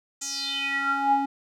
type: tone with band-pass filter sweep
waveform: square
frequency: 276.7 Hz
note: C#4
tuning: 3 cents flat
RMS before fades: -26 dBFS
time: 0.21-1.26 s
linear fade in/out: 10 ms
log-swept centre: 7100 to 590 Hz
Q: 5.8
effects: none